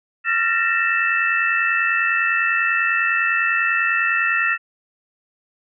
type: tone cluster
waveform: sine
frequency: 1370 / 1789 / 1879 / 2640 Hz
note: F6 / A6 / A#6 / E7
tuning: -34 / +28 / +13 / +2 cents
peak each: -22 dBFS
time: 0.24-4.58 s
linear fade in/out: 50 ms
effects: none